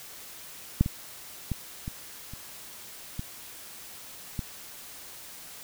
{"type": "clicks", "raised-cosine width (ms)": 5, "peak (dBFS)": [-7, -18, -16, -21, -28, -20, -18], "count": 7, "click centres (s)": [0.81, 0.861, 1.517, 1.879, 2.336, 3.194, 4.392], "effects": ["white hiss -45 dBFS RMS until 5.63 s"]}